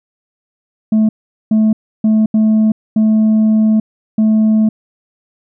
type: tone bursts at uneven times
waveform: sine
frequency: 217.5 Hz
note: A3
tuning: 20 cents flat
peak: -5 dBFS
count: 6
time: 0.92-1.09 / 1.51-1.73 / 2.04-2.26 / 2.34-2.72 / 2.96-3.8 / 4.18-4.69 s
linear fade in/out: 5 ms
effects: tanh soft clip ceiling -7 dBFS